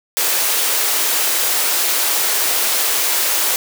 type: high-pass noise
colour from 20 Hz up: white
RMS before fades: -17 dBFS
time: 0.17-3.56 s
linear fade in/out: 0 ms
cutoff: 340 Hz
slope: 24 dB/octave
effects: none